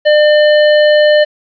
square tone, 600 Hz, D5, 37 cents sharp, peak -6 dBFS, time 0.05-1.25 s, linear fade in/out 20 ms, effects resampled to 11025 Hz + 7-bit

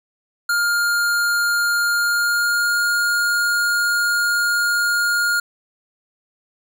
square tone with pitch glide, 1409 to 1419.6 Hz, F6 to F6, +15 to +28 cents, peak -17 dBFS, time 0.49-5.4 s, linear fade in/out 5 ms, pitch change +13 cents, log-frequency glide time 1.89-2.85 s, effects none

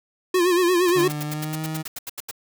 square tone with vibrato, 356.1 Hz, F4, 34 cents sharp, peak -17 dBFS, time 0.34-1.08 s, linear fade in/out 5 ms, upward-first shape sine, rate 8.6 Hz, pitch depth 75 cents each way
white noise bursts, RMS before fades -32 dBFS, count 14, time 0.88-2.312 s, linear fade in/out 5 ms, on 28 ms, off 80 ms
30% pulse tone with pitch glide, 149.3 to 157.45 Hz, D3 to D#3, +29 to +21 cents, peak -24 dBFS, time 0.95-1.83 s, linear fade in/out 20 ms, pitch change +92 cents, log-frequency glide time 1.24-1.62 s
effects none

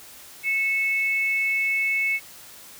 sine tone pair together, 2200 / 2616 Hz, C#7 / E7, -14 / -14 cents, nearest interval minor third, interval 300 cents, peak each -21 / -29 dBFS, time 0.43-2.2 s, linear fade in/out 50 ms, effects white hiss -45 dBFS RMS until 2.79 s

